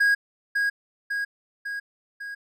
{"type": "tone with echo", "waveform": "triangle", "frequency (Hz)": 1641, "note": "G#6", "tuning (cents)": -21, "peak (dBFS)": -15, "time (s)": [0, 0.15], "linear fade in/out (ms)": 10, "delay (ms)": 550, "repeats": 4, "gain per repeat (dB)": -4, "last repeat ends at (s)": 2.35, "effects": []}